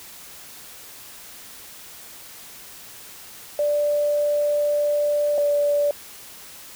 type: tone pair in turn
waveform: sine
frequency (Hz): 587.3 / 580.6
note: D5 / D5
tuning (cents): 0 / -20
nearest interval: unison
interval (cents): 20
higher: first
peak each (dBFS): -18 / -17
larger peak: second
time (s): 3.59-5.38 / 5.38-5.91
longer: first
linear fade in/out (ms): 2
effects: white hiss -42 dBFS RMS until 6.75 s